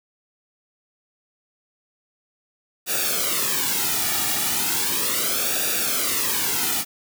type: noise with flanger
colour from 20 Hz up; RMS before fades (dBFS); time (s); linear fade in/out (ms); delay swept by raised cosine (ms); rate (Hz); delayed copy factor
white; -23; 2.86-6.85; 50; 0.95 to 1.95; 0.36; -0.75
effects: none